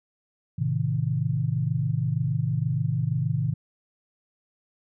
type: chord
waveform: sine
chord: A diminished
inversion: none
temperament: just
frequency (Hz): 110 / 132 / 158.4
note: A2 / C3 / Eb3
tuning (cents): 0 / +16 / +31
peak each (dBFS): -28 / -26 / -27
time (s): 0.58-3.54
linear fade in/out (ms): 10
effects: none